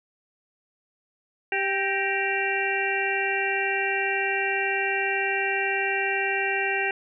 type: harmonic tone with a mistuned harmonic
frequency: 392 Hz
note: G4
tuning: in tune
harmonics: 1 / 2 / 4 / 5 / 6 / 7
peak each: -30 / -30 / -30 / -30 / -30 / -30 dBFS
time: 1.52-6.91 s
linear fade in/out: 2 ms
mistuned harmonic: 5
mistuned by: -63 cents
effects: none